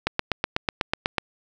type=click train; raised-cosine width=0.3 ms; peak=-5 dBFS; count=10; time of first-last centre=0.07-1.182 s; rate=8.09 Hz; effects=none